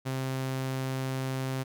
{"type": "tone", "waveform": "sawtooth", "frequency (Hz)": 131.9, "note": "C3", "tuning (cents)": 14, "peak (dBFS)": -26, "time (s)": [0.05, 1.64], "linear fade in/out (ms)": 20, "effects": []}